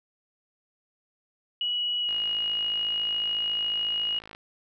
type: tone with pitch glide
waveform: sine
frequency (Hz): 2924 to 2887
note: F#7 to F#7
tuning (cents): -21 to -43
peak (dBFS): -25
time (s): 1.61-4.19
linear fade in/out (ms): 2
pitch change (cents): -22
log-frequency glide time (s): 2-2.12
type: click train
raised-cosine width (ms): 0.3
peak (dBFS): -27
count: 123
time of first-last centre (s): 2.09-4.349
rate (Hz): 54
effects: none